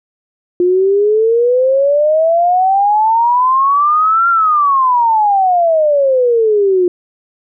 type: exponential two-way sweep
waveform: sine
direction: up then down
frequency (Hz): 351.5 to 1390 to 351.5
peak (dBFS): -8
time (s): 0.6-6.88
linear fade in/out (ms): 2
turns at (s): 4.29
effects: none